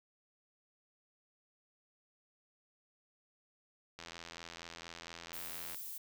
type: click train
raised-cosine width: 0.2 ms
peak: -29 dBFS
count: 149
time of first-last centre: 3.99-5.746 s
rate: 84.3 Hz
type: noise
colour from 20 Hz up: violet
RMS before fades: -45 dBFS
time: 5.33-5.98 s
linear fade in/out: 5 ms
effects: none